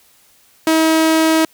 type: tone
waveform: sawtooth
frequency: 320 Hz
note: D#4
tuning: 49 cents sharp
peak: -7 dBFS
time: 0.67-1.45 s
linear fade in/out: 2 ms
effects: white hiss -52 dBFS RMS until 1.53 s